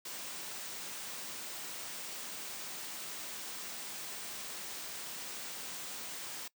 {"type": "band-stop noise", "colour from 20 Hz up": "white", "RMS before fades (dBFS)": -43, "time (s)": [0.05, 6.48], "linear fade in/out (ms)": 5, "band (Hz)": [10000, 14000], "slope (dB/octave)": 96, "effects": ["noise-tail reverb RT60 0.1 s tail -22 dB re dry", "high-pass 150 Hz 12 dB/octave"]}